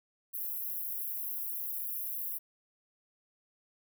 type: high-pass noise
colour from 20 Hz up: white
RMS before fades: -37 dBFS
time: 0.33-2.39 s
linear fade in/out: 20 ms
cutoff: 11000 Hz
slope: 96 dB/octave
effects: none